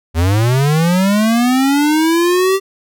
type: linear sweep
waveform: square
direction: up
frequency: 77.7 to 392 Hz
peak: -11 dBFS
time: 0.14-2.6 s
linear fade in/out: 50 ms
effects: none